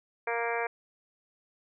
harmonic tone, 233.5 Hz, A#3, 3 cents sharp, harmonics 2 / 3 / 4 / 5 / 6 / 7 / 8 / 9 / 10, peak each -33 / -35 / -36 / -41 / -42 / -37 / -42 / -40 / -38 dBFS, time 0.27-0.67 s, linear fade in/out 5 ms, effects none

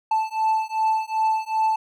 triangle beating tone pair, 877 / 879.6 Hz, A5 / A5, -6 / -1 cents, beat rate 2.6 Hz, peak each -21 dBFS, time 0.11-1.76 s, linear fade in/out 5 ms, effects none

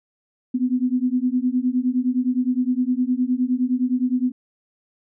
sine beating tone pair, 246.8 / 256.5 Hz, B3 / C4, -1 / -34 cents, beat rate 9.7 Hz, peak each -21 / -21 dBFS, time 0.54-4.32 s, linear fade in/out 10 ms, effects none

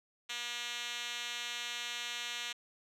5% pulse tone with band-pass filter, 240 Hz, B3, 49 cents flat, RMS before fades -40 dBFS, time 0.29-2.53 s, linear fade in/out 10 ms, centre 4100 Hz, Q 2, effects none

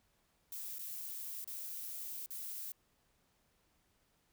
violet noise with dropouts, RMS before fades -44 dBFS, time 0.52-2.72 s, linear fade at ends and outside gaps 2 ms, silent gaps 0.785-0.792 / 1.444-1.475 / 2.261-2.305 s, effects pink hiss -75 dBFS RMS until 4.32 s

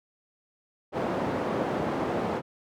white band-pass noise, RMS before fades -29 dBFS, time 0.92-2.42 s, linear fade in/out 50 ms, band 140 to 640 Hz, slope 12 dB/octave, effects none

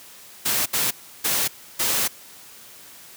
white noise bursts at uneven times, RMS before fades -22 dBFS, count 4, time 0.45-0.66 / 0.73-0.91 / 1.24-1.48 / 1.79-2.08 s, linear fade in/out 10 ms, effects white hiss -45 dBFS RMS until 3.16 s + high-pass 80 Hz 12 dB/octave

